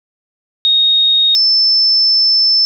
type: tone pair in turn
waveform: sine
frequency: 3729 / 5284 Hz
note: A#7 / E8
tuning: 0 / +3 cents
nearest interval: tritone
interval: 603 cents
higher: second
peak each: -8 dBFS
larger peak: neither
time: 0.65-1.35 / 1.35-2.65 s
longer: second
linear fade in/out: 0 ms
effects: none